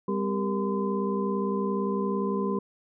sine tone cluster, 199.1 / 256.6 / 396.7 / 468.2 / 1022 Hz, G3 / C4 / G4 / A#4 / C6, +27 / -34 / +21 / +8 / -41 cents, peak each -28 / -36 / -30 / -34 / -34 dBFS, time 0.08-2.59 s, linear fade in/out 5 ms, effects none

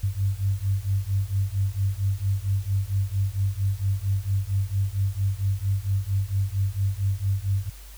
sine beating tone pair, 95.8 / 100.2 Hz, G2 / G2, -39 / +38 cents, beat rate 4.4 Hz, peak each -25 dBFS, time 0.03-7.7 s, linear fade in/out 10 ms, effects added 50 Hz sine -41 dBFS peak until 7.97 s + white hiss -49 dBFS RMS until 7.97 s

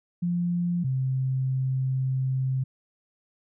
sine tone pair in turn, 174.61 / 131.32 Hz, F3 / C3, 0 / +7 cents, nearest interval perfect fourth, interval 493 cents, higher first, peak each -23 dBFS, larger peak neither, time 0.22-0.84 / 0.84-2.64 s, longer second, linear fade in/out 10 ms, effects none

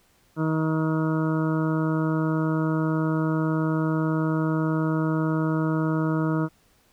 harmonic tone, 158.3 Hz, D#3, 30 cents sharp, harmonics 1 / 2 / 3 / 4 / 6 / 7 / 8 / 9, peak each -24 / -25 / -34 / -35 / -37 / -40 / -36 / -38 dBFS, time 0.36-6.49 s, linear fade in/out 50 ms, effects pink hiss -62 dBFS RMS until 6.92 s

